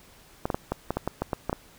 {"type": "clicks", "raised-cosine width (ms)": 1, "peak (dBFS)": -12, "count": 11, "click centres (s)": [0.455, 0.502, 0.545, 0.72, 0.906, 0.97, 1.076, 1.22, 1.332, 1.496, 1.529], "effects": ["pink hiss -54 dBFS RMS until 1.78 s"]}